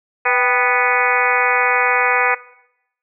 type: harmonic tone with a mistuned harmonic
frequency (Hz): 246.9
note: B3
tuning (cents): 0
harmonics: 2 / 3 / 4 / 5 / 6 / 7 / 8 / 9 / 10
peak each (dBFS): -22 / -22 / -22 / -22 / -22 / -22 / -22 / -22 / -22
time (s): 0.25-2.35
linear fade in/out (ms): 10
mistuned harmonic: 3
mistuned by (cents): +74
effects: noise-tail reverb RT60 0.8 s tail -19 dB re dry